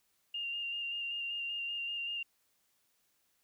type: tone with vibrato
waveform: sine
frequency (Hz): 2800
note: F7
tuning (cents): +4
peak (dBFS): -35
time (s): 0.34-2.23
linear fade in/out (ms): 5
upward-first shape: square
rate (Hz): 5.2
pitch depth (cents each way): 17
effects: white hiss -75 dBFS RMS until 3.43 s